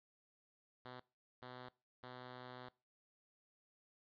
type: tone bursts at uneven times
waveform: 5% pulse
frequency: 125.6 Hz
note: B2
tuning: 30 cents sharp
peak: -39 dBFS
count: 3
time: 0.85-1 / 1.42-1.69 / 2.03-2.69 s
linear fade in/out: 5 ms
effects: noise-tail reverb RT60 0.3 s tail -22 dB re dry + resampled to 11025 Hz